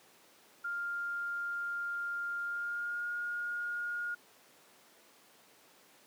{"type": "tone with pitch glide", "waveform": "sine", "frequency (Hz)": [1400, 1426.9], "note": ["F6", "F6"], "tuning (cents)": [4, 37], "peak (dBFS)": -34, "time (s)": [0.64, 4.15], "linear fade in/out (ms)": 10, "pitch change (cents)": 33, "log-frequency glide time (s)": [2.42, 3.1], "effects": ["pink hiss -61 dBFS RMS until 6.06 s", "high-pass 300 Hz 12 dB/octave"]}